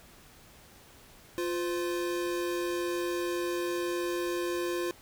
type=tone pair together; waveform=square; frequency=349.9 / 511 Hz; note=F4 / C5; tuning=+3 / -41 cents; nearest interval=perfect fifth; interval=656 cents; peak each=-31 / -38 dBFS; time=1.38-4.91 s; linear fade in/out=0 ms; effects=pink hiss -55 dBFS RMS until 5.01 s